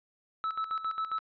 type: tone with tremolo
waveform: triangle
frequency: 1306 Hz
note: E6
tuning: 17 cents flat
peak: -27 dBFS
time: 0.44-1.19 s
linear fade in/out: 0 ms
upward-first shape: square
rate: 7.4 Hz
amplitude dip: 70%
effects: resampled to 11025 Hz